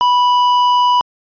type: tone with tanh clipping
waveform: triangle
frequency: 985 Hz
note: B5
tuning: 5 cents flat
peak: -11 dBFS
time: 0.01-1.01 s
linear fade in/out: 0 ms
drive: 14 dB
effects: resampled to 11025 Hz